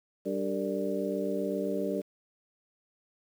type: harmonic tone with a mistuned harmonic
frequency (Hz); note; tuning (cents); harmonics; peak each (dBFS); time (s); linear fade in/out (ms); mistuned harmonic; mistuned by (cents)
97.7; G2; -5; 2 / 3 / 4 / 5 / 6; -35 / -35 / -35 / -35 / -35; 0.25-2.02; 20; 5; -110
effects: 9-bit